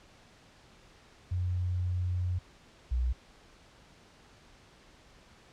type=tone pair in turn; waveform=sine; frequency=90 / 61.52 Hz; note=F#2 / B1; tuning=-47 / -6 cents; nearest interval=perfect fifth; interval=659 cents; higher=first; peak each=-28 / -26 dBFS; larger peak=second; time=1.31-2.39 / 2.91-3.13 s; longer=first; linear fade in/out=10 ms; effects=pink hiss -58 dBFS RMS until 5.52 s + low-pass 6000 Hz 12 dB/octave